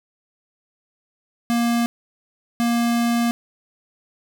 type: tone bursts at uneven times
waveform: square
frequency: 235.5 Hz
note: A#3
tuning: 18 cents sharp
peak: -18 dBFS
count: 2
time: 1.5-1.86 / 2.6-3.31 s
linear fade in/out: 0 ms
effects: none